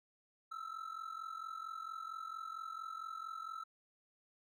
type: ring-modulated tone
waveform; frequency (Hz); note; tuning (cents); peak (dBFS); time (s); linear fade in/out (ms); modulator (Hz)
triangle; 1318.5; E6; 0; -38; 0.51-3.64; 10; 22.2
effects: none